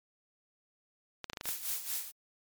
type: clicks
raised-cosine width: 0.2 ms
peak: -21 dBFS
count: 7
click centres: 1.243 / 1.299 / 1.333 / 1.372 / 1.411 / 1.456 / 1.489 s
type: noise with tremolo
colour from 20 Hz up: blue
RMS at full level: -34 dBFS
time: 1.43-2.12 s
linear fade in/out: 50 ms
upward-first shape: sine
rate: 4.4 Hz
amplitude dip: 70%
effects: MP3 96 kbps